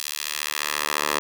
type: tone with high-pass filter sweep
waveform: 10% pulse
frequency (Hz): 74.4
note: D2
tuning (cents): +23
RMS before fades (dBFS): -27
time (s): 0-1.19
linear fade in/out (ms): 0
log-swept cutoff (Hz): 4000 to 730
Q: 0.74
effects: none